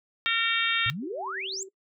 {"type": "harmonic tone", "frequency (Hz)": 457.9, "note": "A#4", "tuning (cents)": -31, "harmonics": [3, 4, 5, 6, 7, 8], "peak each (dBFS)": [-30, -30, -30, -30, -30, -30], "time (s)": [0.26, 0.9], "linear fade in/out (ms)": 0}
{"type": "exponential sweep", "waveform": "sine", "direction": "up", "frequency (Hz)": [103.83, 7610], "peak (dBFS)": -31, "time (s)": [0.86, 1.63], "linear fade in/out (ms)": 0}
{"type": "tone with tremolo", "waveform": "sine", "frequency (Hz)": 384.3, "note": "G4", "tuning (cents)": -34, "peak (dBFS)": -38, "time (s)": [1.02, 1.69], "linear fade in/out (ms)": 10, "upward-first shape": "triangle", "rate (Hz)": 12, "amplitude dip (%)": 45}
{"effects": ["noise-tail reverb RT60 0.1 s tail -19 dB re dry"]}